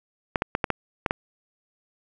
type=clicks; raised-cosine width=0.5 ms; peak=-7 dBFS; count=7; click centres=0.358 / 0.421 / 0.551 / 0.642 / 0.703 / 1.062 / 1.109 s; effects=none